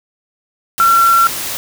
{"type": "tone in noise", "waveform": "sine", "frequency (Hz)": 1359, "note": "F6", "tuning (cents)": -48, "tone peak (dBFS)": -7, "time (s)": [0.8, 1.27], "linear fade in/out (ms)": 0, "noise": "white", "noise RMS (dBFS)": -22, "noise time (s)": [0.78, 1.57], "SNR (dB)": 12, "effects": []}